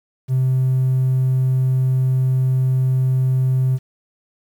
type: tone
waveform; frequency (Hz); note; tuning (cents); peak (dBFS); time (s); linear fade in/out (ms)
triangle; 130; C3; -11; -11; 0.28-3.79; 50
effects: tanh soft clip ceiling -10 dBFS + 8-bit